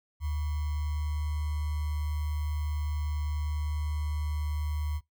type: tone with sample-and-hold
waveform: sine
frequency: 75.2 Hz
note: D2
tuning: 42 cents sharp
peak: -28 dBFS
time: 0.2-5.01 s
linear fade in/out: 50 ms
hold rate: 1050 Hz
effects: noise-tail reverb RT60 0.2 s tail -25 dB re dry